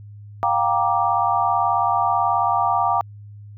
sine chord, G minor seventh, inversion third, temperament just, 705.6 / 784 / 940.8 / 1176 Hz, F5 / G5 / Bb5 / D6, +18 / 0 / +16 / +2 cents, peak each -22 dBFS, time 0.43-3.01 s, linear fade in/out 0 ms, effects added 103 Hz sine -37 dBFS peak until 3.57 s

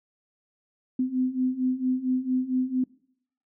sine beating tone pair, 253.3 / 257.7 Hz, B3 / C4, +44 / -26 cents, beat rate 4.4 Hz, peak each -28 / -25 dBFS, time 0.99-2.84 s, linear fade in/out 5 ms, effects noise-tail reverb RT60 0.7 s tail -23 dB re dry

